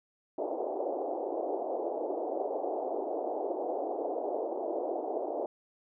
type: band-pass noise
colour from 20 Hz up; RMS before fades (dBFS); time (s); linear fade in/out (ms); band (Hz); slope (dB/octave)
white; -34; 0.38-5.46; 2; 310 to 760; 48
effects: none